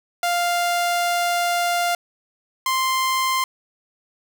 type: tone pair in turn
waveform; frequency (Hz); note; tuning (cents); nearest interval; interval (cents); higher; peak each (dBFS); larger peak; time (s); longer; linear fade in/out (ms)
sawtooth; 698.5 / 1046.6; F5 / C6; 0 / 0; perfect fifth; 700; second; -15; neither; 0.23-1.95 / 2.66-3.44; first; 2
effects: none